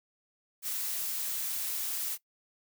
blue noise, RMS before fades -34 dBFS, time 0.62-2.18 s, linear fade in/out 50 ms, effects noise-tail reverb RT60 0.1 s tail -19 dB re dry

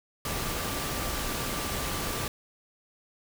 sine tone in noise, 1174.7 Hz, D6, in tune, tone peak -41 dBFS, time 0.25-2.28 s, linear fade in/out 2 ms, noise pink, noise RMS -32 dBFS, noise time 0.25-2.28 s, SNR -12 dB, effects none

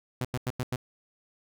sawtooth tone bursts, 125.8 Hz, B2, 32 cents sharp, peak -24 dBFS, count 5, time 0.21-0.759 s, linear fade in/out 2 ms, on 37 ms, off 91 ms, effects none

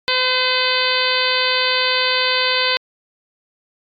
harmonic tone, 510 Hz, C5, 44 cents flat, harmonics 1 / 2 / 3 / 4 / 5 / 6 / 7 / 8 / 9, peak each -24 / -24 / -24 / -24 / -24 / -24 / -24 / -24 / -24 dBFS, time 0.08-2.77 s, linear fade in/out 0 ms, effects AAC 64 kbps

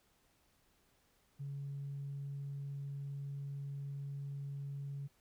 sine tone, 140.2 Hz, C#3, 20 cents sharp, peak -39 dBFS, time 1.39-5.08 s, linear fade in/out 20 ms, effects tanh soft clip ceiling -36 dBFS + pink hiss -73 dBFS RMS until 5.2 s

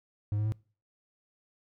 triangle tone with pitch steps, 103.83 / 106.26 / 108.74 Hz, G#2 / G#2 / A2, 0 / +40 / -20 cents, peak -25 dBFS, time 0.32-0.521 s, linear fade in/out 0 ms, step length 67 ms, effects noise-tail reverb RT60 0.4 s tail -24 dB re dry

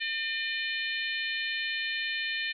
harmonic tone with a mistuned harmonic, 603 Hz, D5, 46 cents sharp, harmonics 3 / 4 / 5 / 6 / 7, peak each -33 / -35 / -37 / -39 / -40 dBFS, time 0-2.53 s, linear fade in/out 20 ms, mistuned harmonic 7, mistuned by -15 cents, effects none

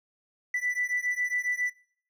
triangle beating tone pair, 1975.5 / 1982.8 Hz, B6 / B6, 0 / +6 cents, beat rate 7.3 Hz, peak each -27 / -27 dBFS, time 0.54-1.7 s, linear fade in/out 5 ms, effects noise-tail reverb RT60 0.6 s tail -23 dB re dry + tanh soft clip ceiling -21 dBFS

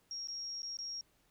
sine tone with dropouts, 5588 Hz, F8, in tune, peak -39 dBFS, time 0.11-1.01 s, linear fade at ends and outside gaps 1 ms, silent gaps 0.273-0.284 / 0.62-0.63 / 0.77-0.788 s, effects pink hiss -72 dBFS RMS until 1.3 s

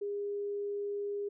sine tone, 406.8 Hz, G#4, 36 cents flat, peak -33 dBFS, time 0.01-1.29 s, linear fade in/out 10 ms, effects none

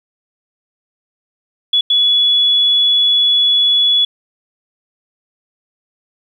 sine tone bursts at uneven times, 3401 Hz, G#7, 40 cents sharp, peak -9 dBFS, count 2, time 1.73-1.81 / 1.9-4.05 s, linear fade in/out 5 ms, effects 8-bit

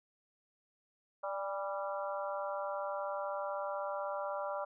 harmonic tone with a mistuned harmonic, 196 Hz, G3, in tune, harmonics 3 / 4 / 5 / 6 / 7, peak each -38 / -43 / -43 / -44 / -45 dBFS, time 1.23-4.65 s, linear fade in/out 10 ms, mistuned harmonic 4, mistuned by +44 cents, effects none

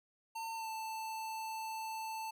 square tone with pitch glide, 904 to 884.9 Hz, A5 to A5, +47 to +10 cents, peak -40 dBFS, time 0.35-2.31 s, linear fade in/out 10 ms, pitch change -37 cents, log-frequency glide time 0.55-0.69 s, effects none

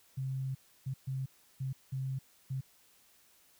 sine tone bursts at uneven times, 132.8 Hz, C3, 26 cents sharp, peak -33 dBFS, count 6, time 0.17-0.55 / 0.86-0.94 / 1.07-1.26 / 1.6-1.73 / 1.92-2.19 / 2.5-2.61 s, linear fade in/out 10 ms, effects white hiss -65 dBFS RMS until 3.59 s

